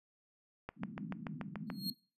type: click train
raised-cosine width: 0.5 ms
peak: -26 dBFS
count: 8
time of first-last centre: 0.69-1.702 s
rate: 6.92 Hz
type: band-pass noise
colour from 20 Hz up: pink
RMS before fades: -45 dBFS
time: 0.76-1.95 s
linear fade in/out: 50 ms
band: 160 to 250 Hz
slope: 48 dB/octave
type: tone with exponential growth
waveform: 45% pulse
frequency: 4259 Hz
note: C8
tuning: 30 cents sharp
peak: -32 dBFS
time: 1.67-1.9 s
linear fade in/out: 2 ms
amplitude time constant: 48 ms
effects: noise-tail reverb RT60 0.4 s tail -24 dB re dry + resampled to 32000 Hz